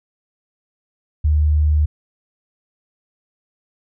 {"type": "tone", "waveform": "sine", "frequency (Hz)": 75.6, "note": "D#2", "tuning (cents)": -49, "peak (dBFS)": -12, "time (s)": [1.24, 1.86], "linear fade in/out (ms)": 10, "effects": []}